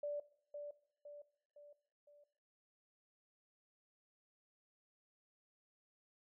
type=tone with echo; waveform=sine; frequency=584 Hz; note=D5; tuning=10 cents flat; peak=-38 dBFS; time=0.03-0.2 s; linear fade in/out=5 ms; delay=510 ms; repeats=4; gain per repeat=-6 dB; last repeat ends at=2.24 s; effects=noise-tail reverb RT60 0.7 s tail -18 dB re dry